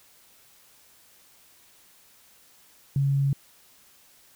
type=tone; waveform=sine; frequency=138.7 Hz; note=C#3; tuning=1 cent sharp; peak=-20 dBFS; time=2.96-3.33 s; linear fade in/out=2 ms; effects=white hiss -57 dBFS RMS until 4.35 s